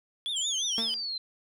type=tone with vibrato; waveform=triangle; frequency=3322 Hz; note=G#7; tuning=in tune; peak=-28 dBFS; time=0.26-0.94 s; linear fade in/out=0 ms; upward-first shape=triangle; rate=5.7 Hz; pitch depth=190 cents each way
type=exponential sweep; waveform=sine; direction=down; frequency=7459 to 4057 Hz; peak=-31 dBFS; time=0.36-1.18 s; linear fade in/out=5 ms
type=tone with exponential decay; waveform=sawtooth; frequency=227.7 Hz; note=A#3; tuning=40 cents flat; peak=-27 dBFS; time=0.78-1.07 s; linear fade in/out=0 ms; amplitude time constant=62 ms
effects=none